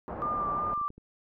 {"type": "low-pass noise", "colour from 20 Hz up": "white", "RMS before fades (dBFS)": -38, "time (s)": [0.08, 0.74], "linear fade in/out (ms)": 0, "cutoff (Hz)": 1000, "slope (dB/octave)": 24}
{"type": "tone with vibrato", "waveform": "sine", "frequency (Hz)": 1191, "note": "D6", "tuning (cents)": 24, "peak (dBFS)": -28, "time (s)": [0.22, 0.88], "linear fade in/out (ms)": 0, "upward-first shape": "triangle", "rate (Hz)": 2.8, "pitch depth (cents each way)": 31}
{"type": "clicks", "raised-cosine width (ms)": 3, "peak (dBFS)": -36, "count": 6, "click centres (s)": [0.472, 0.521, 0.777, 0.814, 0.904, 0.98]}
{"effects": []}